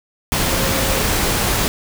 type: tone in noise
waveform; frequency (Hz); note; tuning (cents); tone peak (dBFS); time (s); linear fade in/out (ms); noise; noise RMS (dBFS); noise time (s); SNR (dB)
sine; 536; C5; +42; -25; 0.47-1.01; 0; pink; -18; 0.32-1.68; -10
effects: none